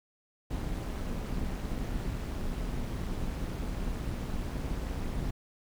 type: noise with amplitude modulation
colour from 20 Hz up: brown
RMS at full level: -31 dBFS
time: 0.5-5.31 s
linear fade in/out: 10 ms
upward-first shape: sine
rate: 212 Hz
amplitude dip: 65%
effects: none